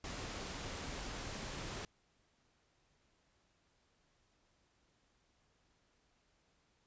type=noise; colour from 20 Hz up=pink; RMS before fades=-44 dBFS; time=0.04-1.85 s; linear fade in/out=2 ms; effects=pink hiss -75 dBFS RMS until 6.86 s + resampled to 16000 Hz

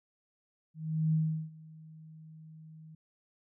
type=tone with ADSR envelope; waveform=sine; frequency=157.9 Hz; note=D#3; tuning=26 cents sharp; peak=-24 dBFS; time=0.74-2.95 s; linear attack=390 ms; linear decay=370 ms; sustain=-24 dB; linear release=4 ms; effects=none

